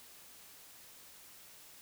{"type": "silence", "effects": ["white hiss -56 dBFS RMS until 1.81 s"]}